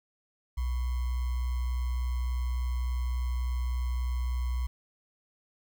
sine tone with sample-and-hold, 61.74 Hz, B1, in tune, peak -27 dBFS, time 0.57-4.67 s, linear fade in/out 10 ms, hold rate 1050 Hz, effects none

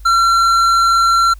triangle tone with tanh clipping, 1361 Hz, F6, 45 cents flat, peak -11 dBFS, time 0.05-1.34 s, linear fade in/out 10 ms, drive 15 dB, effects added 50 Hz sine -32 dBFS peak until 1.39 s + white hiss -52 dBFS RMS until 1.39 s

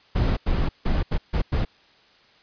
brown noise bursts at uneven times, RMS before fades -21 dBFS, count 6, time 0.15-0.37 / 0.46-0.69 / 0.85-1.03 / 1.11-1.18 / 1.33-1.42 / 1.52-1.65 s, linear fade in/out 10 ms, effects white hiss -56 dBFS RMS until 2.42 s + resampled to 11025 Hz

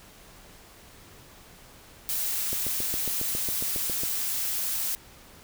blue noise, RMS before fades -29 dBFS, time 2.09-4.95 s, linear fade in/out 0 ms
click train, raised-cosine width 2 ms, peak -22 dBFS, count 12, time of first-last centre 2.53-4.035 s, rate 7.31 Hz
effects pink hiss -51 dBFS RMS until 5.43 s

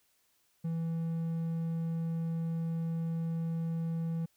triangle tone, 164.81 Hz, E3, in tune, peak -29 dBFS, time 0.64-4.26 s, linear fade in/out 10 ms, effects white hiss -72 dBFS RMS until 4.36 s

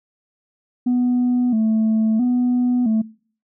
sine tone with vibrato, 233.1 Hz, A#3, in tune, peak -13 dBFS, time 0.86-3.02 s, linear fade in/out 10 ms, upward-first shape square, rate 0.75 Hz, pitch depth 100 cents each way, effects noise-tail reverb RT60 0.5 s tail -25 dB re dry + tanh soft clip ceiling -13 dBFS

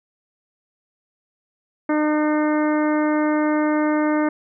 harmonic tone, 303.3 Hz, D#4, 44 cents flat, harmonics 1 / 2 / 3 / 4 / 5 / 6 / 7, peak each -18 / -24 / -28 / -30 / -32 / -34 / -35 dBFS, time 1.89-4.29 s, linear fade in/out 5 ms, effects none

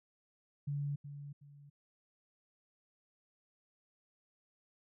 sine tone with echo, 143.3 Hz, D3, 42 cents flat, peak -34 dBFS, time 0.67-0.96 s, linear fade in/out 10 ms, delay 370 ms, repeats 2, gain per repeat -10 dB, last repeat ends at 1.7 s, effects none

